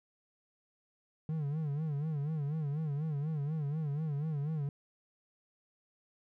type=tone with vibrato; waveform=triangle; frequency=150.1 Hz; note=D3; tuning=38 cents sharp; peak=-30 dBFS; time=1.29-4.69 s; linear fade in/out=2 ms; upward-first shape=sine; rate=4.1 Hz; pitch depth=120 cents each way; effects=none